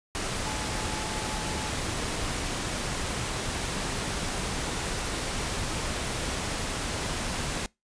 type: tone in noise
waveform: sine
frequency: 860 Hz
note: A5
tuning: 40 cents flat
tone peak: -40 dBFS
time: 0.46-1.69 s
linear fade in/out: 0 ms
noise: pink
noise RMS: -31 dBFS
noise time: 0.15-7.66 s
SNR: -12 dB
effects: noise-tail reverb RT60 0.2 s tail -24 dB re dry + resampled to 22050 Hz